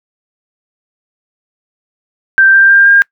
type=tone with pitch steps; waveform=sine; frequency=1568 / 1581.6 / 1595.4 / 1609.3 Hz; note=G6 / G6 / G6 / G6; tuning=0 / +15 / +30 / +45 cents; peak=-3 dBFS; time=2.38-3.02 s; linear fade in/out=0 ms; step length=160 ms; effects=noise-tail reverb RT60 0.1 s tail -25 dB re dry